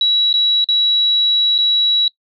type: tone with dropouts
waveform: sine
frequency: 3900 Hz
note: B7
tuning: 23 cents flat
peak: -11 dBFS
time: 0.01-2.08 s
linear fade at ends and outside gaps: 2 ms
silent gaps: 0.329-0.339 / 0.643-0.687 / 1.581-1.586 s
effects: noise-tail reverb RT60 0.1 s tail -21 dB re dry